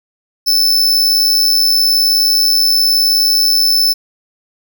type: tone with amplitude modulation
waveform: 45% pulse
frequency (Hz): 5274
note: E8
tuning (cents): 0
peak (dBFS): -7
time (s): 0.46-3.94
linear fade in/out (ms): 20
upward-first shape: sine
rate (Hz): 99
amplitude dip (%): 50
effects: none